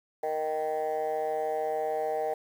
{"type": "chord", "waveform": "sine", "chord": "Eb major", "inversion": "second", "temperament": "just", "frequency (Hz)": [466.7, 622.3, 777.8], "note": ["Bb4", "Eb5", "G5"], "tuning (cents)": [2, 0, -14], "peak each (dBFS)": -30, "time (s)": [0.23, 2.34], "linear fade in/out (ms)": 5, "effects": ["tanh soft clip ceiling -23 dBFS", "9-bit"]}